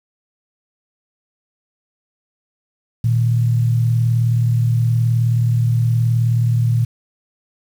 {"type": "tone pair together", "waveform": "sine", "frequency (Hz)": [116.54, 155.56], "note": ["A#2", "D#3"], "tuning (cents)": [0, 0], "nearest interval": "perfect fourth", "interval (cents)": 500, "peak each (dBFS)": [-13, -23], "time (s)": [3.04, 6.85], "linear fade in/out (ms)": 5, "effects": ["7-bit"]}